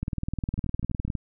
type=two click trains; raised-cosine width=5 ms; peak=-21 / -16 dBFS; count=7 / 23; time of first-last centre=0.58-1.08 / 0.03-1.152 s; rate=12 / 19.6 Hz; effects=none